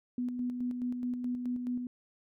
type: tone with tremolo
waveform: sine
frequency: 246.9 Hz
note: B3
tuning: in tune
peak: -30 dBFS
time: 0.18-1.87 s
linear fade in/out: 2 ms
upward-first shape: square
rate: 4.7 Hz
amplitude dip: 40%
effects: none